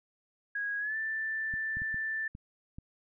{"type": "tone with pitch glide", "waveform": "sine", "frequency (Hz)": [1650, 1768.4], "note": ["G#6", "A6"], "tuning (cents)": [-12, 8], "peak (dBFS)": -31, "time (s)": [0.55, 2.28], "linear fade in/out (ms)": 5, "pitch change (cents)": 120, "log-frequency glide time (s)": [0.79, 0.96]}
{"type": "clicks", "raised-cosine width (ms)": 5, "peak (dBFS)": -31, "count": 6, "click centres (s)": [1.539, 1.77, 1.819, 1.944, 2.351, 2.785]}
{"effects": []}